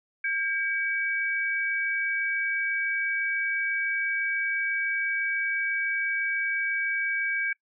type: tone pair together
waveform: sine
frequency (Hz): 1603 / 2277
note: G6 / C#7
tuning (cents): +38 / +46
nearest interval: tritone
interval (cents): 608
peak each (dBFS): -28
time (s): 0.24-7.53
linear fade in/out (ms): 5
effects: noise-tail reverb RT60 0.1 s tail -23 dB re dry